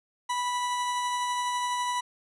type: tone with tremolo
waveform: 40% pulse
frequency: 984 Hz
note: B5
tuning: 7 cents flat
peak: -25 dBFS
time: 0.29-2.01 s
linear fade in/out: 10 ms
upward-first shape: triangle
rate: 12 Hz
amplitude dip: 25%
effects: resampled to 24000 Hz + 10-bit